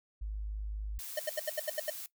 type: tone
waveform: sine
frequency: 52.1 Hz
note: G#1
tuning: 6 cents sharp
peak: -35 dBFS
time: 0.21-0.99 s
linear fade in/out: 10 ms
type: noise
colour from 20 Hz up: blue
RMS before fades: -43 dBFS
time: 0.99-2.06 s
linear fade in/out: 0 ms
type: tone bursts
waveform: square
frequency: 611 Hz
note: D#5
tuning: 32 cents flat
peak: -31 dBFS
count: 8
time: 1.17-1.901 s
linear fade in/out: 5 ms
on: 24 ms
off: 77 ms
effects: noise-tail reverb RT60 0.1 s tail -18 dB re dry